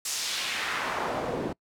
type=noise with band-pass filter sweep; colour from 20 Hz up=pink; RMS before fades=-31 dBFS; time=0.05-1.53 s; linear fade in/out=5 ms; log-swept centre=7500 to 290 Hz; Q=1.2; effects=noise-tail reverb RT60 0.1 s tail -25 dB re dry